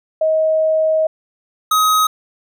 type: tone pair in turn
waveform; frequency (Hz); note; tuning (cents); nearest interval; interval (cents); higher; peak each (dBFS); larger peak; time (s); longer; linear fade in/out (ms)
sine / square; 632 / 1264; D#5 / D#6; +27 / +27; octave; 1200; second; -12; neither; 0.21-1.07 / 1.71-2.07; first; 5
effects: none